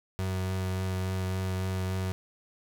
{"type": "tone with vibrato", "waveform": "35% pulse", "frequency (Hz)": 93.6, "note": "F#2", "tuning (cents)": 20, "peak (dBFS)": -27, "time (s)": [0.19, 2.12], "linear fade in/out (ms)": 0, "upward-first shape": "triangle", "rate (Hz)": 3.5, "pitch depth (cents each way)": 14, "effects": []}